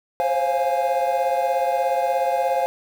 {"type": "chord", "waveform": "triangle", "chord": "Db major seventh", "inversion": "third", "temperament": "equal with one note detuned", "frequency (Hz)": [523.3, 540.1, 698.5, 830.6], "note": ["C5", "Db5", "F5", "Ab5"], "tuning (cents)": [0, -45, 0, 0], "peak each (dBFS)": [-23, -24, -21, -22], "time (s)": [0.2, 2.66], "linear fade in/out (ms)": 0, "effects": ["7-bit"]}